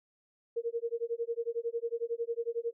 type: tone with tremolo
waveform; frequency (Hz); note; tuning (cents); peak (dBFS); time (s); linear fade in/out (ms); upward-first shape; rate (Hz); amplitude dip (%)
sine; 466.2; A#4; 0; -28; 0.56-2.73; 10; sine; 11; 100
effects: none